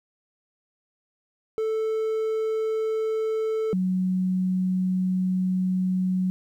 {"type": "tone pair in turn", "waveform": ["triangle", "sine"], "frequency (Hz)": [440, 185], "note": ["A4", "F#3"], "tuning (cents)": [0, 0], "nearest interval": "octave + minor third", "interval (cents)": 1500, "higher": "first", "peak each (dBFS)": -21, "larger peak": "neither", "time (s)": [[1.58, 3.73], [3.73, 6.3]], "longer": "second", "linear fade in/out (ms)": 0, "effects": ["10-bit"]}